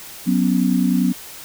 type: chord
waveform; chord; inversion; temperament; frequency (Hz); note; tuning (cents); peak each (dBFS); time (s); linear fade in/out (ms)
sine; F# suspended fourth; none; equal; 185 / 246.9 / 277.2; F#3 / B3 / C#4; 0 / 0 / 0; -18 / -18 / -21; 0.26-1.13; 20
effects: white hiss -37 dBFS RMS until 1.44 s